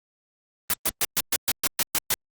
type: noise bursts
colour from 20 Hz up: white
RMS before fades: -22 dBFS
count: 10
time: 0.7-2.14 s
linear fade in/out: 0 ms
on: 36 ms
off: 120 ms
effects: Opus 32 kbps